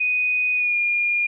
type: tone with pitch glide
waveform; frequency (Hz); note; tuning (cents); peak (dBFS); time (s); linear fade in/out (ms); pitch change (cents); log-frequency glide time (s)
sine; 2489 to 2418; D#7 to D7; 0 to +50; -18; 0-1.27; 10; -50; 0.54-0.77
effects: none